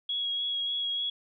sine tone with vibrato, 3322 Hz, G#7, in tune, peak -28 dBFS, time 0.09-1.1 s, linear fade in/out 5 ms, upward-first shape sine, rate 3.4 Hz, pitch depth 15 cents each way, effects none

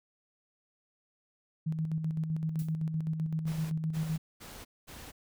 sine tone with tremolo, 159.1 Hz, D#3, 39 cents sharp, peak -28 dBFS, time 1.66-4.18 s, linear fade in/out 10 ms, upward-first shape square, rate 7.8 Hz, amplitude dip 45%
blue noise with exponential decay, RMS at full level -45 dBFS, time 2.59-2.77 s, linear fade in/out 1 ms, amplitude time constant 38 ms
pink noise bursts, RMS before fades -47 dBFS, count 4, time 3.46-5.12 s, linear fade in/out 20 ms, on 250 ms, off 220 ms
effects none

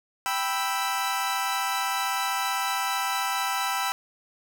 sawtooth chord, E minor, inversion first, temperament equal, 784 / 987.8 / 1318.5 Hz, G5 / B5 / E6, 0 / 0 / 0 cents, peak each -26 dBFS, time 0.26-3.92 s, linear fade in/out 0 ms, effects none

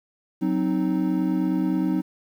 triangle chord, C diminished, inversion second, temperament equal, 185 / 261.6 / 311.1 Hz, Gb3 / C4 / Eb4, 0 / 0 / 0 cents, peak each -23 / -24 / -22 dBFS, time 0.41-2.02 s, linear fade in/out 20 ms, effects 9-bit

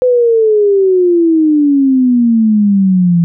sine exponential sweep, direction down, 509 to 167.4 Hz, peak -6 dBFS, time 0.02-3.24 s, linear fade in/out 0 ms, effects none

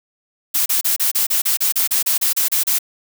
blue noise bursts, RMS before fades -17 dBFS, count 15, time 0.54-2.788 s, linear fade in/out 10 ms, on 120 ms, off 32 ms, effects none

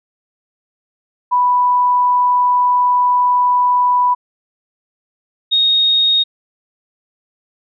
sine tone pair in turn, 987.8 / 3729 Hz, B5 / A#7, 0 / 0 cents, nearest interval octave + major seventh, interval 2300 cents, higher second, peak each -10 dBFS, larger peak neither, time 1.31-4.15 / 5.51-6.24 s, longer first, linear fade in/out 20 ms, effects none

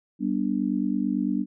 sine chord, G major, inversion none, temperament just, 196 / 245 / 294 Hz, G3 / B3 / D4, 0 / -14 / +2 cents, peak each -27 dBFS, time 0.19-1.46 s, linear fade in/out 50 ms, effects none

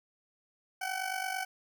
20% pulse tone with amplitude modulation, 756 Hz, F#5, 37 cents sharp, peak -25 dBFS, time 0.81-1.45 s, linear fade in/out 10 ms, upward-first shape sine, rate 48.9 Hz, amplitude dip 70%, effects none

